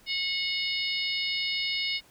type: harmonic tone with a mistuned harmonic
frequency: 728 Hz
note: F#5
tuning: 28 cents flat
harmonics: 3 / 4 / 5 / 6 / 7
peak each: -32 / -33 / -34 / -35 / -35 dBFS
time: 0.06-2.01 s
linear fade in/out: 50 ms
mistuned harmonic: 5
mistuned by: +22 cents
effects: pink hiss -58 dBFS RMS until 2.1 s